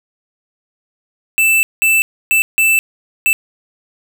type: tone bursts at uneven times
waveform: square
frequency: 2649 Hz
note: E7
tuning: 8 cents sharp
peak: -10 dBFS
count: 5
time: 1.38-1.63 / 1.82-2.02 / 2.31-2.42 / 2.58-2.79 / 3.26-3.33 s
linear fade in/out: 0 ms
effects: none